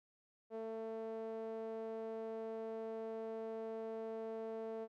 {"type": "tone with band-pass filter", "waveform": "sawtooth", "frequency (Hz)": 223.2, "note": "A3", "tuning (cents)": 25, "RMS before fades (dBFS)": -44, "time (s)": [0.5, 4.88], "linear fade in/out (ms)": 50, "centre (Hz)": 530, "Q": 4.5, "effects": []}